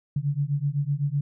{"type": "beating tone pair", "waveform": "sine", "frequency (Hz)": [139.3, 147.2], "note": ["C#3", "D3"], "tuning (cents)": [9, 4], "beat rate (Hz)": 7.9, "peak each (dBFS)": -26, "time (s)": [0.16, 1.21], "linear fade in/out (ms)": 5, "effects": []}